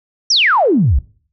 sine exponential sweep, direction down, 6020 to 55 Hz, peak -9 dBFS, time 0.3-0.99 s, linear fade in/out 5 ms, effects noise-tail reverb RT60 0.5 s tail -22 dB re dry

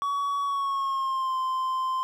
triangle tone with pitch glide, 1128 to 1040.4 Hz, C#6 to C6, +30 to -10 cents, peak -23 dBFS, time 0.02-2.03 s, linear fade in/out 0 ms, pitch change -140 cents, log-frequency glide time 0.43-1.37 s, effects none

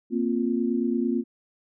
sine chord, Bb suspended second, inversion none, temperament just, 233.1 / 262.2 / 349.6 Hz, Bb3 / C4 / F4, 0 / +4 / +2 cents, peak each -25 / -27 / -28 dBFS, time 0.1-1.24 s, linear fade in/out 50 ms, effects none

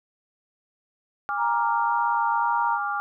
sine chord, D diminished, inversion second, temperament equal with one note detuned, 819.6 / 1174.7 / 1396.9 Hz, Ab5 / D6 / F6, -23 / 0 / 0 cents, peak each -29 dBFS, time 1.29-3 s, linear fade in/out 0 ms
sine tone with vibrato, 932.3 Hz, A#5, in tune, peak -22 dBFS, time 1.37-2.79 s, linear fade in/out 50 ms, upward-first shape square, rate 1.9 Hz, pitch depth 9 cents each way
effects none

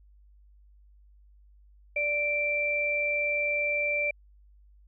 sine tone pair together, 586.4 / 2349 Hz, D5 / D7, -3 / 0 cents, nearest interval 2 octaves, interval 2403 cents, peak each -31 / -26 dBFS, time 1.96-4.11 s, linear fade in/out 5 ms, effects added 50 Hz sine -54 dBFS peak until 4.87 s

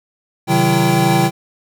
square tone cluster, 132.5 / 155.9 / 186.1 / 337.8 / 781 Hz, C3 / D#3 / F#3 / E4 / G5, +22 / +4 / +10 / +42 / -7 cents, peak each -19 dBFS, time 0.47-1.31 s, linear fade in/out 50 ms, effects none

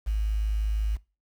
sine tone with quantisation, 53 Hz, G#1, 36 cents sharp, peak -23 dBFS, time 0.06-0.97 s, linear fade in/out 20 ms, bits 8, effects noise-tail reverb RT60 0.3 s tail -22 dB re dry

